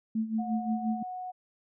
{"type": "tone with tremolo", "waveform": "sine", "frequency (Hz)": 221.1, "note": "A3", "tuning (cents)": 9, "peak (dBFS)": -25, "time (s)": [0.15, 1.03], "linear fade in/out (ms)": 5, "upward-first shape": "sine", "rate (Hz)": 5.7, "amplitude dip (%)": 75}
{"type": "tone with pitch glide", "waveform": "sine", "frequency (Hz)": [725, 734.7], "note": ["F#5", "F#5"], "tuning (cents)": [-35, -12], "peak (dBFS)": -35, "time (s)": [0.38, 1.32], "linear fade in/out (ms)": 20, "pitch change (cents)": 23, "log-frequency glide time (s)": [0.56, 0.83]}
{"effects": []}